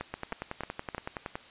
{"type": "two click trains", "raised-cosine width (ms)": 0.5, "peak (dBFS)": [-19, -19], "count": [14, 4], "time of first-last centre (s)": [[0.14, 1.355], [0.01, 0.948]], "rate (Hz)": [10.7, 3.2], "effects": ["white hiss -52 dBFS RMS until 1.5 s", "resampled to 8000 Hz"]}